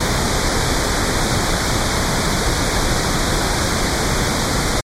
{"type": "band-stop noise", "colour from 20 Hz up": "pink", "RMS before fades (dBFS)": -17, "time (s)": [0, 4.81], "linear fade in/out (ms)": 10, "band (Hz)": [2300, 3300], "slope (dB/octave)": 96, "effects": ["low-pass 8000 Hz 12 dB/octave", "MP3 64 kbps"]}